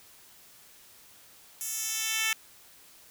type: tone with high-pass filter sweep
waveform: 10% pulse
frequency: 441.5 Hz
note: A4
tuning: 6 cents sharp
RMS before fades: -31 dBFS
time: 1.61-2.33 s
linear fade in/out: 0 ms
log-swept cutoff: 8800 to 2300 Hz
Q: 1.1
effects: white hiss -55 dBFS RMS until 3.1 s